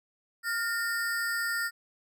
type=ring-modulated tone; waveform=square; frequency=1616 Hz; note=G#6; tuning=48 cents flat; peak=-26 dBFS; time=0.43-1.71 s; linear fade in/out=50 ms; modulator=209 Hz; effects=none